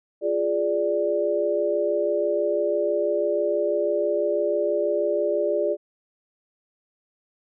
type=chord; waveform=sine; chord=D diminished; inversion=first; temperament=equal; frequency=349.2 / 415.3 / 587.3 Hz; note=F4 / Ab4 / D5; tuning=0 / 0 / 0 cents; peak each=-27 / -25 / -23 dBFS; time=0.21-5.77 s; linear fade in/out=50 ms; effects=none